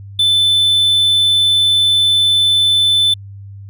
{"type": "tone", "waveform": "triangle", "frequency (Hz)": 3520, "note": "A7", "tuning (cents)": 0, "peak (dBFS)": -8, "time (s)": [0.19, 3.14], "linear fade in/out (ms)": 5, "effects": ["added 99 Hz sine -30 dBFS peak until 3.69 s"]}